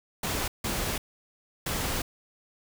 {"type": "noise bursts at uneven times", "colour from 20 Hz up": "pink", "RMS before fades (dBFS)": -30, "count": 3, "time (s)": [[0.23, 0.48], [0.64, 0.98], [1.66, 2.02]], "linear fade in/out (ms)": 5, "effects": []}